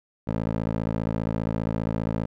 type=tone with band-pass filter; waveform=15% pulse; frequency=55 Hz; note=A1; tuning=in tune; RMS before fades=-27 dBFS; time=0.27-2.26 s; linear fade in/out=10 ms; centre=320 Hz; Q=0.6; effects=none